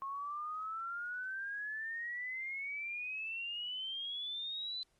sine exponential sweep, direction up, 1080 to 4052 Hz, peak -38 dBFS, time 0.02-4.83 s, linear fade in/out 0 ms, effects pink hiss -75 dBFS RMS until 4.99 s + Opus 32 kbps

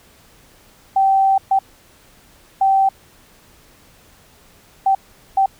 sine tone bursts at uneven times, 776 Hz, G5, 18 cents flat, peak -11 dBFS, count 5, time 0.96-1.38 / 1.51-1.59 / 2.61-2.89 / 4.86-4.95 / 5.37-5.46 s, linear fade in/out 5 ms, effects pink hiss -50 dBFS RMS until 5.59 s

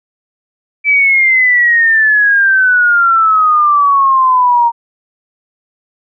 sine exponential sweep, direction down, 2321 to 929 Hz, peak -6 dBFS, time 0.84-4.72 s, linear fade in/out 50 ms, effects none

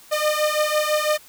sawtooth beating tone pair, 604 / 610 Hz, D5 / D#5, +48 / -34 cents, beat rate 6 Hz, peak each -18 dBFS, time 0.11-1.18 s, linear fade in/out 20 ms, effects white hiss -48 dBFS RMS until 1.28 s

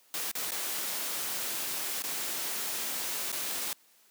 white noise with dropouts, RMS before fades -34 dBFS, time 0.14-3.73 s, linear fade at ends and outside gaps 0 ms, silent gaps 0.314-0.353 / 0.507-0.519 / 2.021-2.039 / 3.318-3.327 s, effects white hiss -63 dBFS RMS until 4.1 s + high-pass 200 Hz 12 dB/octave

